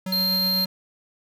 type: tone with tremolo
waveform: square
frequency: 187.3 Hz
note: F#3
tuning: 21 cents sharp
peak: -27 dBFS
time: 0.06-0.66 s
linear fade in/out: 5 ms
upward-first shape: triangle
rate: 8.1 Hz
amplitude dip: 25%
type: tone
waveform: square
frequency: 4186 Hz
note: C8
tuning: in tune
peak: -21 dBFS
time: 0.12-0.65 s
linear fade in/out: 5 ms
effects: none